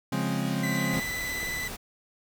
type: chord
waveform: 40% pulse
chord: Db major seventh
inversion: none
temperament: equal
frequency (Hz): 138.59 / 174.61 / 207.7 / 261.6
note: Db3 / F3 / Ab3 / C4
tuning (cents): 0 / 0 / 0 / 0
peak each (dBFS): -31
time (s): 0.12-1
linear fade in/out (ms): 5
type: tone with vibrato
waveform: 40% pulse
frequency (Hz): 1997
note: B6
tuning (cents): +19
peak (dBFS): -30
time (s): 0.63-1.68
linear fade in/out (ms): 5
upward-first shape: sine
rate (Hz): 18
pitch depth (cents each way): 19
type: noise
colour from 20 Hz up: pink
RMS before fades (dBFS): -38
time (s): 0.92-1.77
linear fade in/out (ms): 20
type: clicks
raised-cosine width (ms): 2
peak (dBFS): -27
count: 2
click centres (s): 0.974 / 1.43
effects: none